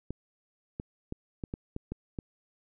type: clicks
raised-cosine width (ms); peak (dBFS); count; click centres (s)
3; -22; 8; 0.106 / 0.799 / 1.124 / 1.438 / 1.539 / 1.764 / 1.92 / 2.188
effects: none